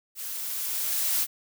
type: noise with level ramp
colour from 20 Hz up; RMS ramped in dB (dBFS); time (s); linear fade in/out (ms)
blue; -36 to -24; 0.15-1.27; 50
effects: none